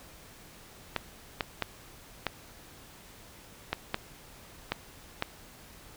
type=clicks; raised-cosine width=0.3 ms; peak=-12 dBFS; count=8; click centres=0.963 / 1.408 / 1.623 / 2.267 / 3.73 / 3.944 / 4.72 / 5.224 s; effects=pink hiss -52 dBFS RMS until 5.96 s